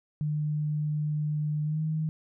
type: tone with pitch glide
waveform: sine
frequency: 150.7 to 156.74 Hz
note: D3 to D#3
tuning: +45 to +13 cents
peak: -26 dBFS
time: 0.21-2.09 s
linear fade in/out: 0 ms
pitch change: +68 cents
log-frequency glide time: 1.64-1.81 s
effects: none